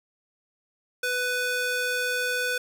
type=tone with high-pass filter; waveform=square; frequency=497.1 Hz; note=B4; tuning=11 cents sharp; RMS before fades=-27 dBFS; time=1.03-2.58 s; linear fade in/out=5 ms; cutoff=1000 Hz; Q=1.8; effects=none